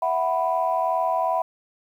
sine chord, E suspended second, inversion none, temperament just, 659.3 / 741.7 / 988.9 Hz, E5 / F#5 / B5, 0 / +4 / +2 cents, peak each -24 dBFS, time 0.02-1.42 s, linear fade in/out 5 ms, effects tanh soft clip ceiling -11 dBFS + 9-bit

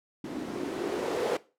violet noise with low-pass filter sweep, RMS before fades -32 dBFS, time 0.24-1.37 s, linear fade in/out 5 ms, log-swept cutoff 250 to 500 Hz, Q 3.3, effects noise-tail reverb RT60 0.3 s tail -18 dB re dry

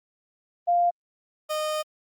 sine / 30% pulse tone pair in turn, 698.5 / 614.9 Hz, F5 / D#5, 0 / -21 cents, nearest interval major second, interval 221 cents, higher first, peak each -18 / -23 dBFS, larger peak first, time 0.67-0.91 / 1.49-1.83 s, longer second, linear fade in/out 20 ms, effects Opus 32 kbps

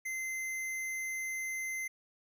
sine tone with hard clipping, 2070 Hz, C7, 19 cents flat, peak -36 dBFS, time 0.05-1.88 s, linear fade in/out 10 ms, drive 18 dB, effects none

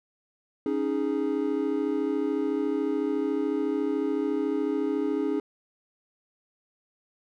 triangle chord, C# suspended second, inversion none, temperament equal, 277.2 / 311.1 / 415.3 Hz, C#4 / D#4 / G#4, 0 / 0 / 0 cents, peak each -27 dBFS, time 0.66-5.4 s, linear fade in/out 2 ms, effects none

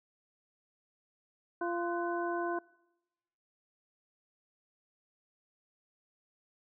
harmonic tone with a mistuned harmonic, 345.6 Hz, F4, 18 cents flat, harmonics 1 / 2 / 3 / 4, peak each -34 / -37 / -39 / -40 dBFS, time 1.61-2.59 s, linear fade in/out 5 ms, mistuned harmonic 4, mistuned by +140 cents, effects noise-tail reverb RT60 1.0 s tail -24 dB re dry

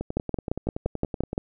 two click trains, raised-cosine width 2 ms, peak -16 / -11 dBFS, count 15 / 8, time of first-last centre 0.01-1.331 / 0.17-1.379 s, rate 10.6 / 5.79 Hz, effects none

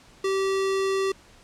square tone, 387.1 Hz, G4, 22 cents flat, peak -23 dBFS, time 0.24-1.12 s, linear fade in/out 5 ms, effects pink hiss -53 dBFS RMS until 1.43 s + low-pass 8000 Hz 12 dB/octave

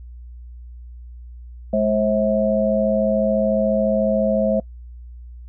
sine tone cluster, 210.8 / 533 / 647 Hz, G#3 / C5 / E5, +26 / +32 / -32 cents, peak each -20 dBFS, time 1.73-4.6 s, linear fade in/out 5 ms, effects noise-tail reverb RT60 0.1 s tail -26 dB re dry + added 60 Hz sine -35 dBFS peak until 5.48 s

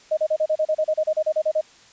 sine tone bursts, 622.3 Hz, D#5, in tune, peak -17 dBFS, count 16, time 0.11-1.612 s, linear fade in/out 10 ms, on 62 ms, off 34 ms, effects white hiss -51 dBFS RMS until 1.92 s + resampled to 16000 Hz

